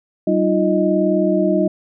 sine tone cluster, 191.5 / 308.3 / 347.1 / 623 Hz, G3 / D#4 / F4 / D#5, -40 / -16 / -11 / +2 cents, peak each -19 dBFS, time 0.27-1.68 s, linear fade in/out 5 ms, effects none

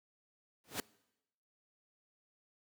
pink noise with exponential growth, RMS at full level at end -32 dBFS, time 0.64-0.8 s, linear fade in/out 1 ms, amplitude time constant 33 ms, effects noise-tail reverb RT60 0.9 s tail -23 dB re dry + high-pass 150 Hz 12 dB/octave

